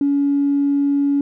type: tone with tanh clipping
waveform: triangle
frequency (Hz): 282.6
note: C#4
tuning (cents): +34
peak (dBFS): -14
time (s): 0.01-1.21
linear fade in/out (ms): 2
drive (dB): 4
effects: none